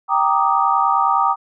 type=chord; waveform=sine; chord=Eb major seventh; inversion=first; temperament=equal; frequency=784 / 932.3 / 1174.7 / 1244.5 Hz; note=G5 / Bb5 / D6 / Eb6; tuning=0 / 0 / 0 / 0 cents; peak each=-19 dBFS; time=0.08-1.36 s; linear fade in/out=50 ms; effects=none